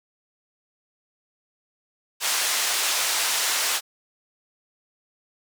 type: band-pass noise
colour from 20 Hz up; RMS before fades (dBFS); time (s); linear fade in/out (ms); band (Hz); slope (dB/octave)
white; -24; 2.2-3.81; 50; 690 to 8400; 12
effects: none